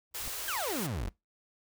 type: noise with exponential growth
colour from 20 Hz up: brown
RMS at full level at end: -40 dBFS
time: 0.11-0.28 s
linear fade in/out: 2 ms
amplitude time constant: 36 ms
type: band-stop noise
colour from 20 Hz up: white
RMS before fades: -38 dBFS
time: 0.14-0.87 s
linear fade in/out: 10 ms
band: 100 to 320 Hz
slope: 48 dB/octave
type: exponential sweep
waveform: 30% pulse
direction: down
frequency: 1659 to 37.26 Hz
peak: -30 dBFS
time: 0.48-1.09 s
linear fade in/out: 0 ms
effects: noise-tail reverb RT60 0.2 s tail -22 dB re dry